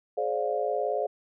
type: chord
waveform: sine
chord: D half-diminished seventh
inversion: second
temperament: just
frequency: 422.9 / 528.6 / 587.3 / 704.8 Hz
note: Ab4 / C5 / D5 / F5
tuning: +31 / +18 / 0 / +16 cents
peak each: -31 dBFS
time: 0.17-1.07 s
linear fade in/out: 10 ms
effects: none